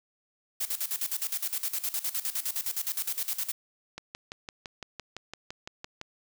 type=noise with tremolo; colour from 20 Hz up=blue; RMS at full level=-30 dBFS; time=0.6-3.52 s; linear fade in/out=10 ms; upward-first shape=square; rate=9.7 Hz; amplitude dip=80%
type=click train; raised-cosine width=0.2 ms; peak=-21 dBFS; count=13; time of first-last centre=3.98-6.014 s; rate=5.9 Hz
effects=none